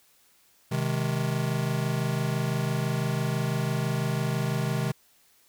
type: chord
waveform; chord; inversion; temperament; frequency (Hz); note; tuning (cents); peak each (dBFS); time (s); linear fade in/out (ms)
square; Ab major; first; just; 129.78 / 155.74 / 207.7; C3 / Eb3 / Ab3; -14 / +2 / 0; -29 / -30 / -34; 0.71-4.92; 10
effects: white hiss -62 dBFS RMS until 5.48 s